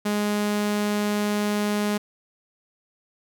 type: tone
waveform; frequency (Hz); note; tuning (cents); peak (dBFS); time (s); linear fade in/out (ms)
sawtooth; 207.7; G#3; 0; -18; 0.05-1.98; 10
effects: none